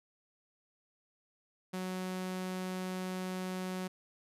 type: tone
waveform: sawtooth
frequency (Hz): 185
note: F#3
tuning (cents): 0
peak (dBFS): -32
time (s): 1.73-3.88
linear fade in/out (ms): 10
effects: resampled to 32000 Hz